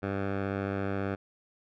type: tone with low-pass filter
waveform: 10% pulse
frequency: 98.4 Hz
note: G2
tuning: 7 cents sharp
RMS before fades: -32 dBFS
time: 0.02-1.16 s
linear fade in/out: 20 ms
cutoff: 1700 Hz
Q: 1.1
effects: none